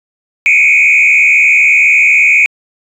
sine tone with frequency modulation, 2349 Hz, D7, in tune, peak -3 dBFS, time 0.46-2.46 s, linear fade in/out 0 ms, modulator 74 Hz, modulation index 2.3, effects tanh soft clip ceiling -2 dBFS

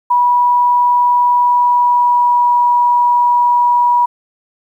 sine tone with pitch glide, 975 to 968.3 Hz, B5 to B5, -23 to -34 cents, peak -8 dBFS, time 0.1-4.06 s, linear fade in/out 10 ms, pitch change -11 cents, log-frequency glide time 1.46-2.57 s, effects 8-bit

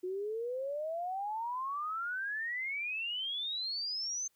sine exponential sweep, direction up, 358.3 to 6340 Hz, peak -34 dBFS, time 0.03-4.28 s, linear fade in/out 10 ms, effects white hiss -75 dBFS RMS until 4.35 s

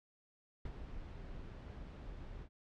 brown noise with ADSR envelope, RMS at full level -42 dBFS, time 0.65-2.49 s, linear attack 4 ms, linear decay 42 ms, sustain -6 dB, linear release 71 ms, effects low-pass 4000 Hz 12 dB/octave

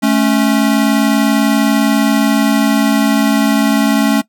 square tone pair together, 217 / 277.2 Hz, A3 / C#4, -24 / 0 cents, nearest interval major third, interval 424 cents, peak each -13 dBFS, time 0.02-4.22 s, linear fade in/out 20 ms, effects noise-tail reverb RT60 0.1 s tail -20 dB re dry

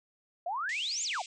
sine exponential two-way sweep, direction up then down, 655 to 7459 to 655 Hz, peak -31 dBFS, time 0.46-1.22 s, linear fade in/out 5 ms, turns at 1.03 s
pink band-pass noise, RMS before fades -45 dBFS, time 0.69-1.26 s, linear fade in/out 2 ms, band 2200 to 8200 Hz, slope 96 dB/octave
effects none

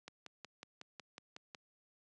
click train, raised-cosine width 0.2 ms, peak -30 dBFS, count 9, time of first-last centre 0.08-1.548 s, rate 5.45 Hz, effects high-pass 150 Hz 12 dB/octave + resampled to 24000 Hz

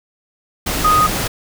sine tone in noise, 1244.5 Hz, D#6, in tune, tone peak -10 dBFS, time 0.84-1.07 s, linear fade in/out 10 ms, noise pink, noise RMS -20 dBFS, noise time 0.66-1.28 s, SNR +7 dB, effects none

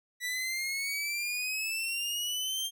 sawtooth exponential sweep, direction up, 1956 to 3198 Hz, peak -28 dBFS, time 0.2-2.71 s, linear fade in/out 50 ms, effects none

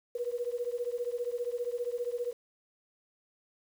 sine beating tone pair, 477 / 492 Hz, A#4 / B4, +40 / -7 cents, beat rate 15 Hz, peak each -34 / -35 dBFS, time 0.15-2.33 s, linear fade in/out 5 ms, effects 9-bit

